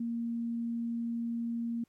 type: tone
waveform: sine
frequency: 233.1 Hz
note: A#3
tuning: in tune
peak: -31 dBFS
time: 0-1.84 s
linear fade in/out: 5 ms
effects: pink hiss -75 dBFS RMS until 1.88 s + MP3 64 kbps